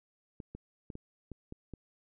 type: clicks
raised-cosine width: 3 ms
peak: -30 dBFS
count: 7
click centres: 0.402 / 0.55 / 0.902 / 0.954 / 1.317 / 1.524 / 1.737 s
effects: none